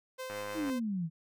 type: tone with tremolo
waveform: sawtooth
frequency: 517 Hz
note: C5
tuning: 21 cents flat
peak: -34 dBFS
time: 0.18-0.8 s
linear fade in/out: 20 ms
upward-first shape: sine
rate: 6.1 Hz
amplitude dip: 25%
type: click train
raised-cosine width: 0.5 ms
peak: -28 dBFS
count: 42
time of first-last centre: 0.3-0.698 s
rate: 103 Hz
type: exponential sweep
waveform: sine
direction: down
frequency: 334.4 to 155.56 Hz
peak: -31 dBFS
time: 0.54-1.1 s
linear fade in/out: 50 ms
effects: none